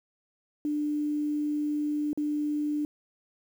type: tone with dropouts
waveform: sine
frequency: 297.1 Hz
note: D4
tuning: 20 cents sharp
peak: -26 dBFS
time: 0.65-2.85 s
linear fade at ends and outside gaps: 1 ms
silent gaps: 2.131-2.175 s
effects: 9-bit